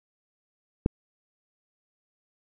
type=click; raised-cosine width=3 ms; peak=-8 dBFS; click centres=0.861 s; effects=none